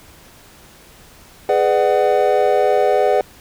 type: chord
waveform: triangle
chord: G# half-diminished seventh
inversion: none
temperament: just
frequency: 415.3 / 498.4 / 598 / 747.5 Hz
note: G#4 / B4 / D5 / F#5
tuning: 0 / +16 / +31 / +17 cents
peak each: -16 dBFS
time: 1.49-3.21 s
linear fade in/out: 2 ms
effects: pink hiss -45 dBFS RMS until 3.4 s